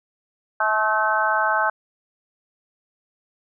harmonic tone with a mistuned harmonic, 215.4 Hz, A3, 37 cents flat, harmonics 3 / 4 / 5 / 6 / 7, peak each -26 / -23 / -26 / -25 / -22 dBFS, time 0.6-1.7 s, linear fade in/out 5 ms, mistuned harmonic 7, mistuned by +29 cents, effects none

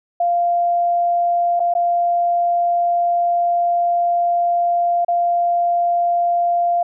sine tone with dropouts, 695 Hz, F5, 9 cents flat, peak -14 dBFS, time 0.2-6.83 s, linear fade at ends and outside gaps 5 ms, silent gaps 1.596-1.601 / 1.739-1.75 / 5.048-5.082 s, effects none

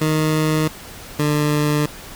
20% pulse tone pair in turn, 155.56 / 149.03 Hz, D#3 / D3, 0 / +26 cents, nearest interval minor second, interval 74 cents, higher first, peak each -11 dBFS, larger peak neither, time 0.01-0.68 / 1.19-1.86 s, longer neither, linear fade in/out 5 ms, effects pink hiss -37 dBFS RMS until 2.15 s

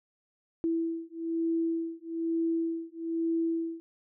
sine beating tone pair, 329.6 / 330.7 Hz, E4 / E4, 0 / +6 cents, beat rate 1.1 Hz, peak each -31 dBFS, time 0.64-3.8 s, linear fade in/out 0 ms, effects none

